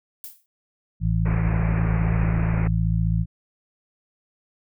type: noise with exponential decay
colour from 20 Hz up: violet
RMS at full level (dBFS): -33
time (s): 0.24-0.46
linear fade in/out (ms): 1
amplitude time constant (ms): 47
type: harmonic tone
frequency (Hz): 55.1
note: A1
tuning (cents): +3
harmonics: 1 / 2 / 3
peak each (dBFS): -23 / -23 / -23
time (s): 1-3.26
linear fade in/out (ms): 50
type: low-pass noise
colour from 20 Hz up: pink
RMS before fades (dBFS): -31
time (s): 1.25-2.68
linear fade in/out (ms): 10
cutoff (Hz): 2500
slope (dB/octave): 96
effects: none